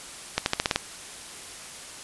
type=accelerating click train; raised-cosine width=0.2 ms; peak=-4 dBFS; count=7; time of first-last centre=0.38-0.76 s; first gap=81 ms; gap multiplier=0.9; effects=white hiss -41 dBFS RMS until 2.03 s + resampled to 24000 Hz